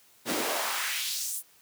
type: noise with high-pass filter sweep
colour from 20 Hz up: pink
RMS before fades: -31 dBFS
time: 0.25-1.43 s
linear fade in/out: 50 ms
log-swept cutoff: 220 to 11000 Hz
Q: 1.6
effects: white hiss -60 dBFS RMS until 1.61 s + high-pass 80 Hz 12 dB/octave